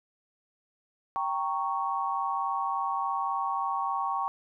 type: chord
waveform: sine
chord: G diminished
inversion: none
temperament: equal with one note detuned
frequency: 784 / 927.5 / 1108.7 Hz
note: G5 / Bb5 / Db6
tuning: 0 / -9 / 0 cents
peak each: -32 / -33 / -30 dBFS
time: 1.16-4.28 s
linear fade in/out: 0 ms
effects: none